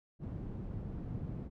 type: low-pass noise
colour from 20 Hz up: white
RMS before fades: -41 dBFS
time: 0.19-1.5 s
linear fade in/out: 50 ms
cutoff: 170 Hz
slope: 12 dB/octave
effects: none